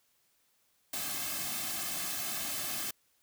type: noise with comb filter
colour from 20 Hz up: white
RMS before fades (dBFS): -36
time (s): 0.93-2.91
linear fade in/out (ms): 5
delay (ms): 2.1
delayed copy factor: -0.75
effects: white hiss -72 dBFS RMS until 3.22 s